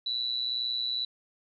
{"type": "tone with amplitude modulation", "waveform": "sine", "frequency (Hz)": 3955, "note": "B7", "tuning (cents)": 2, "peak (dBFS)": -25, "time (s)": [0.06, 1.05], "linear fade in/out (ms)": 5, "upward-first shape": "sine", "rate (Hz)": 122, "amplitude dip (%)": 70, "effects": []}